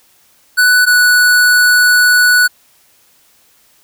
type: tone pair in turn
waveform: square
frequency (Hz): 1488 / 1476.9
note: F#6 / F#6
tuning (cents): +9 / -4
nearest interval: unison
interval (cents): 13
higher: first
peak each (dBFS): -7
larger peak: neither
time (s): 0.57-0.86 / 0.86-2.48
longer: second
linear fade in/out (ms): 20
effects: white hiss -51 dBFS RMS until 3.83 s